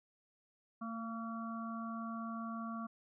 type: harmonic tone with a mistuned harmonic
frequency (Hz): 228.2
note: A#3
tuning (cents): -37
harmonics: 1 / 3 / 5 / 6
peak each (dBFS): -41 / -50 / -45 / -51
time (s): 0.81-2.87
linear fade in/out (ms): 10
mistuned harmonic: 1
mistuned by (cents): -18
effects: none